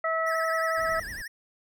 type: harmonic tone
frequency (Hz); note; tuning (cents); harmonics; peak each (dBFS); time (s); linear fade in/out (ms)
649; E5; -27; 1 / 2 / 3; -28 / -28 / -31; 0.04-1; 5
type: tone with vibrato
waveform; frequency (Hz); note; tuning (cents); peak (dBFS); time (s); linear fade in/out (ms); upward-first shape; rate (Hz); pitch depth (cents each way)
square; 1770; A6; +10; -36; 0.26-1.28; 10; triangle; 11; 200
type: noise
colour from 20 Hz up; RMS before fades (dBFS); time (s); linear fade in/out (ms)
brown; -44; 0.77-1.22; 5
effects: none